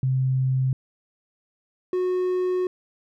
sine / triangle tone pair in turn, 130.81 / 365.6 Hz, C3 / F#4, 0 / -21 cents, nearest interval octave + tritone, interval 1779 cents, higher second, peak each -19 dBFS, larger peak neither, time 0.03-0.73 / 1.93-2.67 s, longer second, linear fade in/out 2 ms, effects none

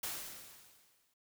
white noise with exponential decay, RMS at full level -38 dBFS, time 0.03-1.14 s, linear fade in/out 5 ms, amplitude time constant 240 ms, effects none

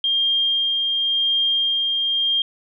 sine tone with tremolo, 3208 Hz, G7, 39 cents sharp, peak -16 dBFS, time 0.04-2.42 s, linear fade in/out 2 ms, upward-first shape sine, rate 0.92 Hz, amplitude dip 25%, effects none

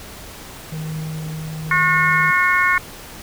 triangle tone with tremolo, 157 Hz, D#3, 16 cents sharp, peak -22 dBFS, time 0.72-2.31 s, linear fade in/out 5 ms, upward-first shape triangle, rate 0.95 Hz, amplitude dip 25%
harmonic tone, 362 Hz, F#4, 38 cents flat, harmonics 3 / 4 / 5 / 6, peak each -19 / -19 / -19 / -19 dBFS, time 1.71-2.78 s, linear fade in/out 2 ms
effects pink hiss -37 dBFS RMS until 3.22 s

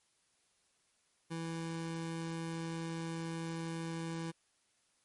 25% pulse tone, 164.81 Hz, E3, in tune, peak -34 dBFS, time 1.3-4.32 s, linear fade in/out 20 ms, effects white hiss -74 dBFS RMS until 5.04 s + MP3 48 kbps

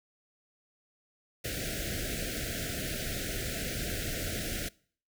pink band-stop noise, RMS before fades -35 dBFS, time 1.44-4.69 s, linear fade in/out 10 ms, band 710 to 1400 Hz, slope 96 dB/octave, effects noise-tail reverb RT60 0.5 s tail -23 dB re dry

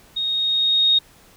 sine tone with level ramp, 3729 Hz, A#7, in tune, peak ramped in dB -21 to -12 dBFS, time 0.16-0.99 s, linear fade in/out 10 ms, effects pink hiss -51 dBFS RMS until 1.36 s

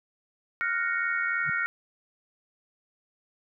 sine chord, Gb major seventh, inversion third, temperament equal, 1396.9 / 1480 / 1864.7 / 2217 Hz, F6 / Gb6 / Bb6 / Db7, 0 / 0 / 0 / 0 cents, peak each -29 / -33 / -30 / -33 dBFS, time 0.61-1.66 s, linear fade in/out 0 ms
sine tone with exponential growth, 146.83 Hz, D3, in tune, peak -32 dBFS, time 1.42-1.5 s, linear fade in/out 5 ms, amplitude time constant 16 ms
effects none

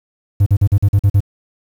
triangle tone bursts, 100 Hz, G2, 35 cents sharp, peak -5 dBFS, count 8, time 0.4-1.205 s, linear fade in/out 10 ms, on 63 ms, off 43 ms, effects tanh soft clip ceiling -1 dBFS + 7-bit

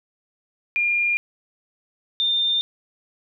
sine tone pair in turn, 2409 / 3609 Hz, D7 / A7, +43 / +43 cents, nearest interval perfect fifth, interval 700 cents, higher second, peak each -18 dBFS, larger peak neither, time 0.76-1.17 / 2.2-2.61 s, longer neither, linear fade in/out 0 ms, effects none

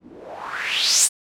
blue noise with low-pass filter sweep, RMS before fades -22 dBFS, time 0-1.09 s, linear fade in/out 50 ms, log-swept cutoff 220 to 9300 Hz, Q 4.5, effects none

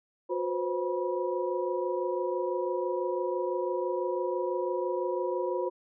sine tone cluster, 361.7 / 501 / 527 / 970 Hz, F#4 / B4 / C5 / B5, -39 / +25 / +12 / -31 cents, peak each -31 / -35 / -33 / -36 dBFS, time 0.29-5.7 s, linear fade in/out 20 ms, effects none

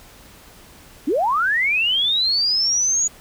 sine linear sweep, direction up, 246.9 to 6820 Hz, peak -16 dBFS, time 1.07-3.08 s, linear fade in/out 10 ms, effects pink hiss -46 dBFS RMS until 3.2 s

